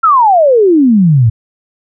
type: exponential sweep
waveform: sine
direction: down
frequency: 1379 to 106 Hz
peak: -4 dBFS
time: 0.03-1.3 s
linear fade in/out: 10 ms
effects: none